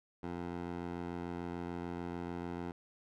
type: tone with band-pass filter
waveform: 15% pulse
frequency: 86.8 Hz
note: F2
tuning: 10 cents flat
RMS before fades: -41 dBFS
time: 0.23-2.72 s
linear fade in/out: 5 ms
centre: 510 Hz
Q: 0.55
effects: none